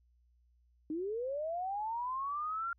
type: linear sweep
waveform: sine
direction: up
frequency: 297.9 to 1396.9 Hz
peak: -34 dBFS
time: 0.9-2.73 s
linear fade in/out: 2 ms
effects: added 60 Hz sine -66 dBFS peak until 2.78 s